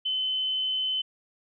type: tone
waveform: sine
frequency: 3046 Hz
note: F#7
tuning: 50 cents sharp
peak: -25 dBFS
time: 0.05-1.02 s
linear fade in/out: 10 ms
effects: none